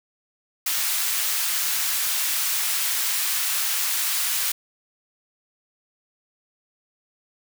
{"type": "high-pass noise", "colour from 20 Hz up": "white", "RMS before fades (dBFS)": -24, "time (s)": [0.66, 4.52], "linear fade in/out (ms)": 5, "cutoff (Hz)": 1200, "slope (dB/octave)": 12, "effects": []}